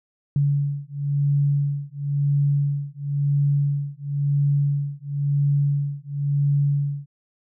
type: beating tone pair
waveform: sine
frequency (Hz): 142 / 142.97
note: C#3 / D3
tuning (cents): +42 / -46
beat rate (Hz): 0.97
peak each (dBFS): -22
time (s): 0.36-7.06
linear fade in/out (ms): 2
effects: none